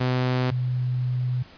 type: tone pair in turn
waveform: sawtooth / sine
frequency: 126.8 / 125.34 Hz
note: B2 / B2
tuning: +46 / +26 cents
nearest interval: unison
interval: 20 cents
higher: first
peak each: -17 / -22 dBFS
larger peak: first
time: 0-0.51 / 0.51-1.43 s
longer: second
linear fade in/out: 10 ms
effects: pink hiss -49 dBFS RMS until 1.57 s + resampled to 11025 Hz